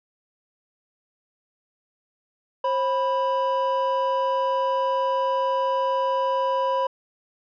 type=tone pair together; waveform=triangle; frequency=534.3 / 987.8 Hz; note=C5 / B5; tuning=+36 / 0 cents; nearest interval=major seventh; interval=1064 cents; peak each=-22 / -21 dBFS; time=2.64-6.87 s; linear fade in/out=5 ms; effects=resampled to 11025 Hz